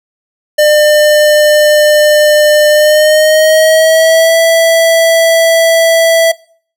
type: tone with pitch glide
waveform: square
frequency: 601 to 659.2 Hz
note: D5 to E5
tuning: +40 to 0 cents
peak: -5 dBFS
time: 0.58-6.32 s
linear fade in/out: 10 ms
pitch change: +160 cents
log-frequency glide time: 2.71-4.38 s
effects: noise-tail reverb RT60 0.5 s tail -23 dB re dry